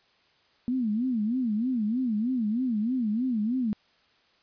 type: tone with vibrato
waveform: sine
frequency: 233.1 Hz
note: A#3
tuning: in tune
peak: -24 dBFS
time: 0.68-3.73 s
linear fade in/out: 0 ms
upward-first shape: sine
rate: 3.2 Hz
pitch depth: 200 cents each way
effects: white hiss -64 dBFS RMS until 4.42 s + resampled to 11025 Hz